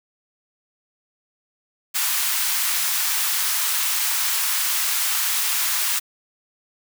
white high-pass noise, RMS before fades -22 dBFS, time 1.94-6 s, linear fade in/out 20 ms, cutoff 920 Hz, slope 24 dB/octave, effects none

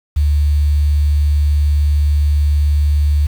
sine tone with quantisation, 73.42 Hz, D2, in tune, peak -10 dBFS, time 0.16-3.27 s, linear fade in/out 10 ms, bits 6, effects none

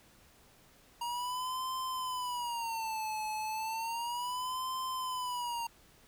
square tone with vibrato, 944 Hz, A#5, 22 cents sharp, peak -35 dBFS, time 1.01-5.67 s, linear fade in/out 5 ms, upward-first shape sine, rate 0.33 Hz, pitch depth 160 cents each way, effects pink hiss -62 dBFS RMS until 6.07 s

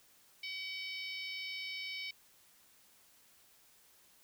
harmonic tone, 758 Hz, F#5, 42 cents sharp, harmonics 3 / 4 / 5 / 6 / 7, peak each -42 / -47 / -49 / -50 / -48 dBFS, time 0.43-2.11 s, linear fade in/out 5 ms, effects white hiss -65 dBFS RMS until 4.23 s

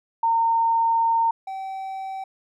sine / triangle tone pair in turn, 915 / 769.4 Hz, A#5 / G5, -32 / -33 cents, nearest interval minor third, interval 301 cents, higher first, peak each -17 / -27 dBFS, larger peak first, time 0.23-1.31 / 1.47-2.24 s, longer first, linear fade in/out 5 ms, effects none

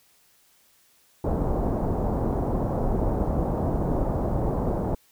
pink low-pass noise, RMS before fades -25 dBFS, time 1.24-4.95 s, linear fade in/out 5 ms, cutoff 840 Hz, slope 24 dB/octave, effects white hiss -61 dBFS RMS until 5.11 s

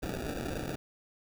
white noise with sample-and-hold, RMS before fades -36 dBFS, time 0.02-0.76 s, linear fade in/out 10 ms, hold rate 1050 Hz, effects none

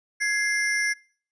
square ring-modulated tone, 1885 Hz, A#6, 19 cents sharp, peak -20 dBFS, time 0.2-0.94 s, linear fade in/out 20 ms, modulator 212 Hz, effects noise-tail reverb RT60 0.5 s tail -24 dB re dry + resampled to 22050 Hz

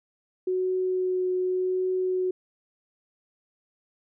sine tone with vibrato, 369 Hz, F#4, 5 cents flat, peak -23 dBFS, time 0.47-2.31 s, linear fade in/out 5 ms, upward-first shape triangle, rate 0.87 Hz, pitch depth 11 cents each way, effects none

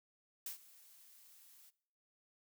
blue noise with ADSR envelope, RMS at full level -42 dBFS, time 0.46-1.71 s, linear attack 3 ms, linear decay 110 ms, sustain -20 dB, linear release 26 ms, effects noise-tail reverb RT60 0.6 s tail -20 dB re dry

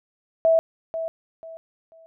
sine tone with echo, 653 Hz, E5, 17 cents flat, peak -14 dBFS, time 0.45-0.59 s, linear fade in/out 0 ms, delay 490 ms, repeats 3, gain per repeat -11 dB, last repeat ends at 2.06 s, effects none

